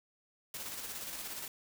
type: noise with tremolo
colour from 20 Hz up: white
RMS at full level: -41 dBFS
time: 0.54-1.48 s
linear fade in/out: 2 ms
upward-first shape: square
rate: 17 Hz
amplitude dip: 35%
effects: none